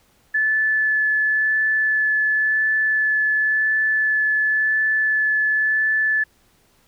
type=tone with vibrato; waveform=sine; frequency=1734 Hz; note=A6; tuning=26 cents flat; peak=-16 dBFS; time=0.34-6.24 s; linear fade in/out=10 ms; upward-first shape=sine; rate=0.94 Hz; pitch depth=9 cents each way; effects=pink hiss -59 dBFS RMS until 6.87 s